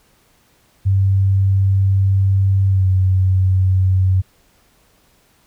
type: tone with pitch glide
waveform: sine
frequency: 97 to 93.8 Hz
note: G2 to F#2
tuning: -18 to +24 cents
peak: -11 dBFS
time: 0.85-4.22 s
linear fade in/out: 20 ms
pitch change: -58 cents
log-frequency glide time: 2.68-2.87 s
effects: pink hiss -56 dBFS RMS until 5.46 s